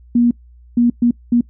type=tone bursts at uneven times; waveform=sine; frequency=238.9 Hz; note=A#3; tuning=43 cents sharp; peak=-9 dBFS; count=4; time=0.15-0.31 / 0.77-0.9 / 1.02-1.11 / 1.32-1.41 s; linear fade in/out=5 ms; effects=noise-tail reverb RT60 0.1 s tail -23 dB re dry + added 60 Hz sine -41 dBFS peak until 1.49 s